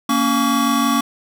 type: tone cluster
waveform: square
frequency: 232.8 / 279.2 / 1133 Hz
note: A#3 / C#4 / C#6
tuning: -2 / +13 / +37 cents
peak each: -20 dBFS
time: 0.09-1.01 s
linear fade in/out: 5 ms
effects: none